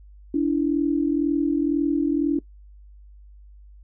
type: tone pair together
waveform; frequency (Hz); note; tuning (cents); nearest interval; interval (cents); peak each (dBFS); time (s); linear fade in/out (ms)
sine; 287.6 / 329.6; D4 / E4; -36 / 0; major second; 236; -20 / -23; 0.34-2.39; 5
effects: noise-tail reverb RT60 0.1 s tail -20 dB re dry + added 50 Hz sine -44 dBFS peak until 3.83 s